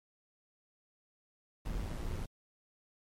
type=noise with amplitude modulation; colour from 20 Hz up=brown; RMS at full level=-35 dBFS; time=1.65-2.26 s; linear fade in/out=10 ms; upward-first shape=sine; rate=111 Hz; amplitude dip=50%; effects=MP3 64 kbps